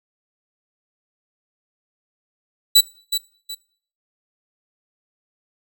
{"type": "tone with echo", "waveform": "sawtooth", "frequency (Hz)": 3951, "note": "B7", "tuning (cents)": 0, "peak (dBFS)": -5, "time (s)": [2.75, 2.81], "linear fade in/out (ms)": 10, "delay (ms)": 370, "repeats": 2, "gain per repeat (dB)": -10, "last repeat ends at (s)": 3.55, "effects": ["noise-tail reverb RT60 0.5 s tail -22 dB re dry"]}